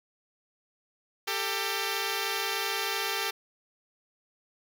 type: tone pair together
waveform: 5% pulse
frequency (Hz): 394.7 / 447.8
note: G4 / A4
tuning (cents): +12 / +30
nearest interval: major second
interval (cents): 218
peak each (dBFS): -20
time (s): 1.27-3.31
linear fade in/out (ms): 10
effects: none